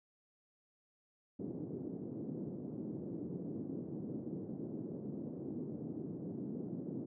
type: band-pass noise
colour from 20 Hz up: white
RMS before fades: -43 dBFS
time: 1.39-7.06 s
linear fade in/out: 10 ms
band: 140 to 340 Hz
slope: 24 dB/octave
effects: none